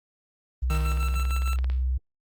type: tone with pitch glide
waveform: sine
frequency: 62.9 to 63.85 Hz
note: B1 to C2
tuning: +32 to -42 cents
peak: -22 dBFS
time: 0.62-1.98 s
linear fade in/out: 10 ms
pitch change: +26 cents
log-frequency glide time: 0.84-1.26 s
type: tone with exponential decay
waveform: 45% pulse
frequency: 155.56 Hz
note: D#3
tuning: in tune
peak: -28 dBFS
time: 0.7-1.95 s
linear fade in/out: 5 ms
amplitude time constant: 270 ms
type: tone with tremolo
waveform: 25% pulse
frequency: 1337 Hz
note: E6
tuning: 24 cents sharp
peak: -29 dBFS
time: 0.7-1.56 s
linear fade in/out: 0 ms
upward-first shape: square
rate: 6.6 Hz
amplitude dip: 60%
type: click train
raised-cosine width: 0.3 ms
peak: -23 dBFS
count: 18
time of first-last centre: 0.75-1.7 s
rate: 17.9 Hz
effects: Opus 24 kbps